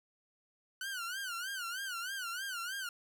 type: tone with vibrato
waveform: sawtooth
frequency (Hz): 1480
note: F#6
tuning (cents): 0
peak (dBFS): -34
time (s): 0.81-2.89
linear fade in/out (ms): 2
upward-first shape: sine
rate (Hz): 3.2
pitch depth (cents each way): 150
effects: none